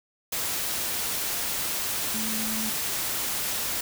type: tone in noise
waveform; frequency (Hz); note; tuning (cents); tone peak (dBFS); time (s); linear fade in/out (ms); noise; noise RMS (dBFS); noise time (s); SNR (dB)
sine; 220; A3; 0; -32; 2.14-2.7; 5; white; -29; 0.32-3.81; -6
effects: none